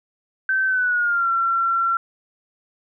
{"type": "tone with pitch glide", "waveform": "sine", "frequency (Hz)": [1544, 1359.7], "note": ["G6", "F6"], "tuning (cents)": [-27, -47], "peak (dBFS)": -17, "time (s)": [0.49, 1.97], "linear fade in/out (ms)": 2, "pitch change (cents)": -220, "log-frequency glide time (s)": [0.66, 1.29], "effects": []}